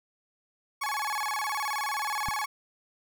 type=tone with vibrato; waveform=30% pulse; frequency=970 Hz; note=B5; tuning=31 cents flat; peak=-26 dBFS; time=0.81-2.46 s; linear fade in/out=10 ms; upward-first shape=square; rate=19 Hz; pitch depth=240 cents each way
type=click; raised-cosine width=5 ms; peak=-24 dBFS; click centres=2.286 s
effects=none